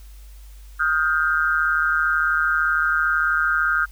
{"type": "tone cluster", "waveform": "sine", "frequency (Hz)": [1259, 1412, 1570], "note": ["D#6", "F6", "G6"], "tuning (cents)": [20, 19, 2], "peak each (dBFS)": [-24, -20, -22], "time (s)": [0.79, 3.86], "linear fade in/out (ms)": 20, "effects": ["added 50 Hz sine -39 dBFS peak until 3.91 s", "white hiss -54 dBFS RMS until 3.91 s"]}